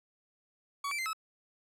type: tone with pitch steps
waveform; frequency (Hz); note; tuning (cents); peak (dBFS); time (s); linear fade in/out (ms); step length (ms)
40% pulse; 1130 / 2333 / 2079 / 1296; C#6 / D7 / C7 / E6; +33 / -12 / -12 / -30; -32; 0.84-1.132; 5; 73
effects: low-pass 12000 Hz 12 dB/octave